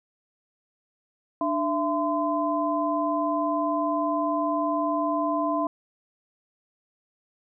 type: tone cluster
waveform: sine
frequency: 296.7 / 670 / 1025 Hz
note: D4 / E5 / C6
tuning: +18 / +28 / -36 cents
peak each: -27 dBFS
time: 1.41-5.67 s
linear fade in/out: 2 ms
effects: none